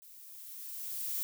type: noise with level ramp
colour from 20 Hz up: violet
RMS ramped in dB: -55 to -34 dBFS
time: 0.02-1.23 s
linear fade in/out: 0 ms
effects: none